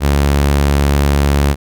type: tone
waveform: sawtooth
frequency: 71 Hz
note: C#2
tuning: 42 cents sharp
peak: -6 dBFS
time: 0-1.56 s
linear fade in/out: 50 ms
effects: none